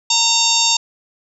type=harmonic tone; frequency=919 Hz; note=A#5; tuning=25 cents flat; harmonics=1 / 3 / 4 / 5 / 6 / 7 / 8; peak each=-22 / -23 / -18 / -20 / -21 / -21 / -20 dBFS; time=0.1-0.77 s; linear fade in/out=5 ms; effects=none